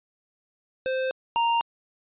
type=tone pair in turn; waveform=square; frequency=521 / 930.5 Hz; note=C5 / A#5; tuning=-7 / -3 cents; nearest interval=minor seventh; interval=1004 cents; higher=second; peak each=-25 / -21 dBFS; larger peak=second; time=0.86-1.11 / 1.36-1.61 s; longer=neither; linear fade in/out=0 ms; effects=resampled to 8000 Hz